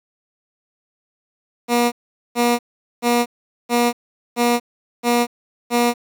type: tone bursts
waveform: 15% pulse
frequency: 239.5 Hz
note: A#3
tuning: 47 cents sharp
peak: -8 dBFS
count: 7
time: 1.68-5.94 s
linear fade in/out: 50 ms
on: 240 ms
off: 430 ms
effects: 8-bit